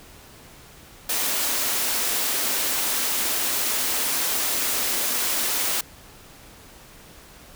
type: high-pass noise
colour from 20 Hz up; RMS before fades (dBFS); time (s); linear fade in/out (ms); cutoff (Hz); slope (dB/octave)
white; -24; 1.09-5.81; 5; 210; 96
effects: pink hiss -47 dBFS RMS until 7.55 s